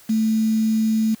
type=tone with quantisation; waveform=sine; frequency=220 Hz; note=A3; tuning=in tune; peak=-16 dBFS; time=0.09-1.15 s; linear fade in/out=10 ms; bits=6; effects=white hiss -49 dBFS RMS until 1.2 s